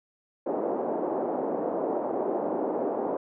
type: band-pass noise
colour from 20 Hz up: pink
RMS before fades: -29 dBFS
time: 0.46-3.17 s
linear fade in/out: 5 ms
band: 290 to 770 Hz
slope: 24 dB/octave
effects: none